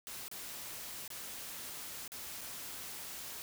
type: noise with dropouts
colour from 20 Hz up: white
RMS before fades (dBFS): -45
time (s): 0.07-3.42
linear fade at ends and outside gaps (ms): 0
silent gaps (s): 0.281-0.314 / 1.078-1.103 / 2.078-2.119 / 2.41-2.414
effects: none